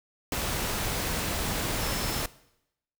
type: tone in noise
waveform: sine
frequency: 5274 Hz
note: E8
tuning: in tune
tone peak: -40 dBFS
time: 1.81-2.21 s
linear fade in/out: 2 ms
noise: pink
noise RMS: -30 dBFS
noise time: 0.32-2.26 s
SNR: -13 dB
effects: noise-tail reverb RT60 0.8 s tail -19 dB re dry